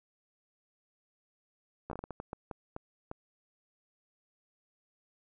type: slowing click train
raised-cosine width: 1 ms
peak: -25 dBFS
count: 12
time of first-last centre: 1.9-3.114 s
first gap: 13 ms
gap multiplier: 1.39
effects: none